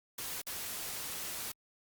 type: noise with dropouts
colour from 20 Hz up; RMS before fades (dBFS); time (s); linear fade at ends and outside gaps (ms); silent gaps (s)
white; -40; 0.18-1.52; 5; 0.418-0.466
effects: Opus 48 kbps